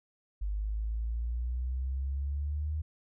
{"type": "exponential sweep", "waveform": "sine", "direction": "up", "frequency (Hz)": [49.88, 77.78], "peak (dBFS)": -30, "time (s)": [0.41, 2.82], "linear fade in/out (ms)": 10, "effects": []}